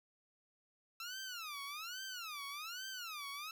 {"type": "tone with vibrato", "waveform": "15% pulse", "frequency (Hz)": 1318.5, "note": "E6", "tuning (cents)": 0, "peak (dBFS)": -37, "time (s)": [1, 3.51], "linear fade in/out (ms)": 2, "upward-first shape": "sine", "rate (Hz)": 1.2, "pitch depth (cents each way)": 290, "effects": []}